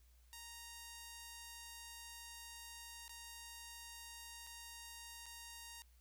5% pulse tone with dropouts, 932.3 Hz, A#5, in tune, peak -39 dBFS, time 0.33-5.82 s, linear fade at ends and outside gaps 0 ms, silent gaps 3.08-3.094 / 4.467-4.471 / 5.258-5.264 s, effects added 60 Hz sine -64 dBFS peak until 6 s + white hiss -75 dBFS RMS until 6 s

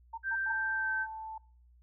sine tone bursts, 909 Hz, A#5, 44 cents flat, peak -36 dBFS, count 3, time 0.13-0.537 s, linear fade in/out 10 ms, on 49 ms, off 130 ms
sine tone with pitch glide, 1568 to 1548.2 Hz, G6 to G6, 0 to -22 cents, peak -30 dBFS, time 0.23-1.07 s, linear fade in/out 50 ms, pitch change -22 cents, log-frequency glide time 0.74-0.91 s
sine tone, 880 Hz, A5, in tune, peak -39 dBFS, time 0.46-1.38 s, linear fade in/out 5 ms
effects noise-tail reverb RT60 0.5 s tail -24 dB re dry + added 60 Hz sine -58 dBFS peak until 1.82 s

